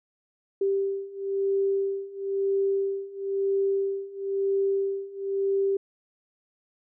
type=beating tone pair; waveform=sine; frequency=392 / 393 Hz; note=G4 / G4; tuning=0 / +4 cents; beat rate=1 Hz; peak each=-28 / -26 dBFS; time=0.61-5.77 s; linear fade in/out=5 ms; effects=none